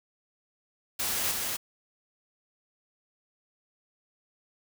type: noise with echo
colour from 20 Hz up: white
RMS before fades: -30 dBFS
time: 0.99-1.32 s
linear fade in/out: 10 ms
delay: 250 ms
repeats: 1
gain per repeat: -2 dB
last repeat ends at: 1.57 s
effects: none